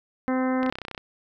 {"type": "harmonic tone", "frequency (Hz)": 258, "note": "C4", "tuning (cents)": -24, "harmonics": [1, 2, 3, 4, 5, 6, 7, 8], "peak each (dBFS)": [-23, -29, -33, -35, -37, -39, -40, -41], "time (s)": [0.28, 0.7], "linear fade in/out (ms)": 0}
{"type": "clicks", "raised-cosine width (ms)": 0.3, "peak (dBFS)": -18, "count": 12, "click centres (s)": [0.631, 0.663, 0.695, 0.725, 0.755, 0.786, 0.817, 0.851, 0.883, 0.913, 0.948, 0.978]}
{"effects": []}